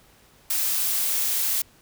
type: noise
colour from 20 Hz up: blue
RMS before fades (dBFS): -24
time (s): 0.5-1.62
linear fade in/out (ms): 5
effects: pink hiss -56 dBFS RMS until 1.81 s